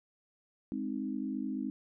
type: chord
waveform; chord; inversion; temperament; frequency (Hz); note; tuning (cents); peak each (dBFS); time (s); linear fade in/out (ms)
sine; Ab major; none; equal; 207.7 / 261.6 / 311.1; Ab3 / C4 / Eb4; 0 / 0 / 0; -38 / -36 / -39; 0.72-1.7; 0
effects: none